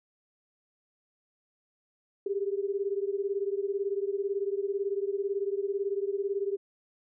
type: beating tone pair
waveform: sine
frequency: 392 / 410 Hz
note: G4 / G#4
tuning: 0 / -22 cents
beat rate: 18 Hz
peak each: -30 / -32 dBFS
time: 2.26-6.57 s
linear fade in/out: 5 ms
effects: none